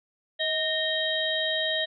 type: harmonic tone with a mistuned harmonic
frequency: 634 Hz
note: D#5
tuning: 32 cents sharp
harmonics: 1 / 3 / 5 / 6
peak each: -30 / -30 / -30 / -30 dBFS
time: 0.39-1.86 s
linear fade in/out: 20 ms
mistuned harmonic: 3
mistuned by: -53 cents
effects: none